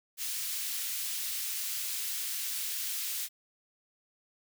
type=high-pass noise; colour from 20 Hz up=white; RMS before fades=-35 dBFS; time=0.17-3.29 s; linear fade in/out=50 ms; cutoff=2400 Hz; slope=12 dB/octave; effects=none